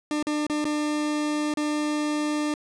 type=tone with dropouts; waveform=40% pulse; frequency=299.6 Hz; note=D4; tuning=35 cents sharp; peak=-23 dBFS; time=0.11-2.54 s; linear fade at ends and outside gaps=1 ms; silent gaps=0.227-0.269 / 0.467-0.498 / 0.644-0.652 / 1.539-1.572 s; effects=resampled to 22050 Hz + 10-bit